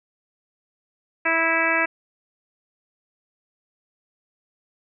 harmonic tone, 328 Hz, E4, 9 cents flat, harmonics 1 / 2 / 3 / 4 / 5 / 6 / 7 / 8, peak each -30 / -27 / -28 / -28 / -24 / -25 / -25 / -28 dBFS, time 1.25-1.86 s, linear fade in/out 10 ms, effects none

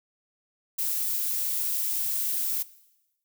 violet noise, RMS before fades -28 dBFS, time 0.78-2.63 s, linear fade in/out 10 ms, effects noise-tail reverb RT60 1.0 s tail -19 dB re dry

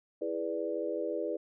sine chord, E dominant seventh, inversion none, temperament equal, 329.6 / 415.3 / 493.9 / 587.3 Hz, E4 / G#4 / B4 / D5, 0 / 0 / 0 / 0 cents, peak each -37 / -37 / -36 / -37 dBFS, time 0.21-1.37 s, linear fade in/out 10 ms, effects none

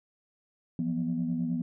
sine tone cluster, 170 / 179.5 / 244.3 Hz, F3 / F3 / B3, -46 / +48 / -19 cents, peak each -31 / -36 / -29 dBFS, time 0.79-1.62 s, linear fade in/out 2 ms, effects tanh soft clip ceiling -20 dBFS

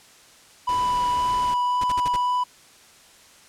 triangle tone with vibrato, 988 Hz, B5, in tune, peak -18 dBFS, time 0.67-2.44 s, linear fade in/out 10 ms, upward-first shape sine, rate 1.9 Hz, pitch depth 8 cents each way
pink noise, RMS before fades -36 dBFS, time 0.69-1.54 s, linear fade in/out 0 ms
pink noise bursts, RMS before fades -32 dBFS, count 5, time 1.81-2.164 s, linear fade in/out 5 ms, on 30 ms, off 51 ms
effects white hiss -51 dBFS RMS until 3.48 s + low-pass 9000 Hz 12 dB/octave

